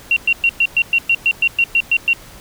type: tone bursts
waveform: sine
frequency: 2748 Hz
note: F7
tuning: 29 cents flat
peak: -10 dBFS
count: 13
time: 0.11-2.132 s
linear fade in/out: 2 ms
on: 54 ms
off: 110 ms
effects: pink hiss -40 dBFS RMS until 2.4 s